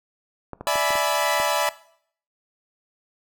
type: clicks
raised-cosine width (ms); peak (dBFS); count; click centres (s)
1; -19; 6; 0.533 / 0.61 / 0.757 / 0.906 / 0.955 / 1.4
type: chord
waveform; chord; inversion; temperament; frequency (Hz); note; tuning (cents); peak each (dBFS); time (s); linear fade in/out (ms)
sawtooth; E dominant seventh; third; equal with one note detuned; 587.3 / 659.3 / 844.2 / 987.8; D5 / E5 / G#5 / B5; 0 / 0 / +28 / 0; -21 / -21 / -24 / -22; 0.67-1.69; 0
effects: noise-tail reverb RT60 0.6 s tail -18 dB re dry